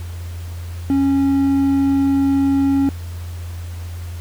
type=tone; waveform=triangle; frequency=274.9 Hz; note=C#4; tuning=14 cents flat; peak=-11 dBFS; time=0.9-2.89 s; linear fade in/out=0 ms; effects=added 86 Hz sine -26 dBFS peak until 4.2 s + pink hiss -42 dBFS RMS until 4.2 s